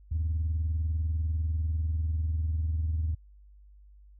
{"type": "tone pair together", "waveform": "sine", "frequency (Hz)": [78.8, 98.88], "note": ["D#2", "G2"], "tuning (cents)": [23, 15], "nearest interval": "major third", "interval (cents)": 392, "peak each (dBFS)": [-25, -36], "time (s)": [0.11, 3.15], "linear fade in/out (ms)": 10, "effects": ["tanh soft clip ceiling -22 dBFS", "added 50 Hz sine -51 dBFS peak until 4.19 s"]}